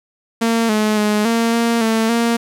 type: tone with pitch steps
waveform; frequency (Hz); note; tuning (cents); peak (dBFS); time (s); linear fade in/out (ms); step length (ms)
sawtooth; 229 / 213.7 / 210.3 / 230.2 / 232.5 / 223.3 / 233.1; A#3 / G#3 / G#3 / A#3 / A#3 / A3 / A#3; -31 / +50 / +22 / -22 / -4 / +26 / 0; -10; 0.41-2.37; 10; 280
effects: low-pass 12000 Hz 12 dB/octave + 8-bit